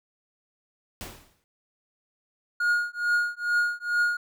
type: noise with exponential decay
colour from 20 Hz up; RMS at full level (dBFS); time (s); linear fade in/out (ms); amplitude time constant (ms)
pink; -35; 1.01-1.44; 0; 92
type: tone with tremolo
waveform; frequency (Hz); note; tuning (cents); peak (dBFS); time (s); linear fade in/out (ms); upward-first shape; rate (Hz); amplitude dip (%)
triangle; 1433; F6; +44; -17; 2.6-4.17; 5; triangle; 2.3; 100
effects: none